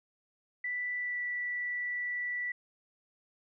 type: tone with pitch glide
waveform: sine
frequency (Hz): 1975.5 to 1961.9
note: B6 to B6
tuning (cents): 0 to -12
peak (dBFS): -32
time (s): 0.64-2.52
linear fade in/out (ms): 5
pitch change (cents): -12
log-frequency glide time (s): 0.96-1.2
effects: none